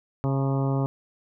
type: harmonic tone with a mistuned harmonic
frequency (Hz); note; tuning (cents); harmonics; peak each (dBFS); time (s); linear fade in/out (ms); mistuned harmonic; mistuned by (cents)
136; C#3; -33; 1 / 2 / 3 / 4 / 5 / 6 / 7 / 8 / 9; -23 / -29 / -33 / -35 / -37 / -39 / -40 / -41 / -42; 0.24-0.86; 0; 6; +49
effects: none